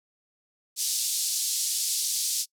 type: band-pass noise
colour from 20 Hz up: pink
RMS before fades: -28 dBFS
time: 0.76-2.46 s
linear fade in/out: 50 ms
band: 4400 to 12000 Hz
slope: 24 dB/octave
effects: noise-tail reverb RT60 0.1 s tail -25 dB re dry